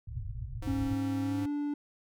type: low-pass noise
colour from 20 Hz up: white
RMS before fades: -38 dBFS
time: 0.07-0.94 s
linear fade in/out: 5 ms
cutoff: 130 Hz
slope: 96 dB/octave
type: tone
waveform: square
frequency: 103.83 Hz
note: G#2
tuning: in tune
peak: -36 dBFS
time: 0.62-1.46 s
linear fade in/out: 5 ms
type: tone with pitch glide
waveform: triangle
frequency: 273.3 to 291.2 Hz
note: C#4 to D4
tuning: -24 to -15 cents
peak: -28 dBFS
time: 0.67-1.74 s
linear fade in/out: 5 ms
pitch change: +109 cents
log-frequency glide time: 1.21-1.5 s
effects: none